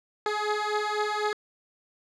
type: beating tone pair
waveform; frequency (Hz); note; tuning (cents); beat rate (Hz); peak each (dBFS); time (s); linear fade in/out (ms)
15% pulse; 419.5 / 423.5; G#4 / G#4; +17 / +34; 4; -22 / -23; 0.26-1.33; 2
effects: low-pass 5000 Hz 12 dB/octave